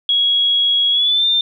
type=tone with pitch glide; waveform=sine; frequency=3322 to 3602 Hz; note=G#7 to A7; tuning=0 to +40 cents; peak=-12 dBFS; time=0.09-1.41 s; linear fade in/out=2 ms; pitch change=+140 cents; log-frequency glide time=0.91-1.26 s; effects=9-bit